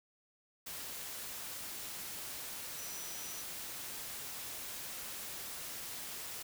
sine tone in noise, 5890 Hz, F#8, 9 cents flat, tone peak -48 dBFS, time 2.77-3.42 s, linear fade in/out 10 ms, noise white, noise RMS -44 dBFS, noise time 0.66-6.43 s, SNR -7 dB, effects none

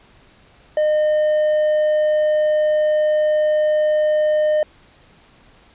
triangle tone, 610 Hz, D#5, 34 cents flat, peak -12 dBFS, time 0.77-4.63 s, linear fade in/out 2 ms, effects pink hiss -51 dBFS RMS until 5.74 s + resampled to 8000 Hz

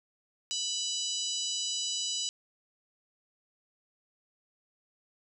harmonic tone, 987.8 Hz, B5, in tune, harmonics 3 / 4 / 5 / 6 / 7 / 8, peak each -36 / -37 / -38 / -39 / -39 / -40 dBFS, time 0.51-2.29 s, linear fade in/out 0 ms, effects none

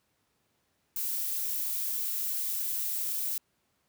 violet noise, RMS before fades -32 dBFS, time 0.96-3.38 s, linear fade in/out 2 ms, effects pink hiss -74 dBFS RMS until 3.88 s + high-pass 80 Hz 12 dB/octave

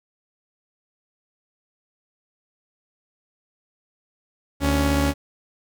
sawtooth tone pair together, 74.1 / 279.4 Hz, D2 / C#4, +16 / +14 cents, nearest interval octave + major seventh, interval 2298 cents, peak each -17 dBFS, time 4.6-5.14 s, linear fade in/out 50 ms, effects none

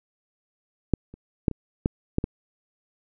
clicks, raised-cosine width 3 ms, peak -6 / -29 / -6 / -20 / -8 / -8 / -12 dBFS, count 7, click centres 0.937 / 1.14 / 1.482 / 1.513 / 1.859 / 2.184 / 2.241 s, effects none

